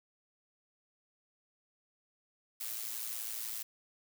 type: noise with amplitude modulation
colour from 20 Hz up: blue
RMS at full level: -37 dBFS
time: 2.6-3.63 s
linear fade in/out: 10 ms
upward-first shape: sine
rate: 112 Hz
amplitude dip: 65%
effects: none